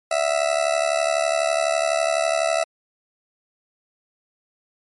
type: tone with amplitude modulation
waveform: 40% pulse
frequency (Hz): 659.3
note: E5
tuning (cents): 0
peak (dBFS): -14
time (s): 0.11-2.64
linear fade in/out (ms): 5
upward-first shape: sine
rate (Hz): 72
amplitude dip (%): 85
effects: MP3 48 kbps